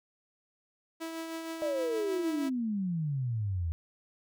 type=tone with tremolo; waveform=sawtooth; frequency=326.6 Hz; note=E4; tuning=16 cents flat; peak=-31 dBFS; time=1-2.5 s; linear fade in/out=20 ms; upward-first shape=triangle; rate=6.4 Hz; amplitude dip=40%
type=exponential sweep; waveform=sine; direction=down; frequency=619 to 79.2 Hz; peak=-29 dBFS; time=1.62-3.72 s; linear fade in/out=0 ms
effects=none